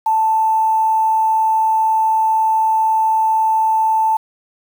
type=tone with quantisation; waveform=sine; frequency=882 Hz; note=A5; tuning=4 cents sharp; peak=-12 dBFS; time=0.06-4.17 s; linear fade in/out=5 ms; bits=6; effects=none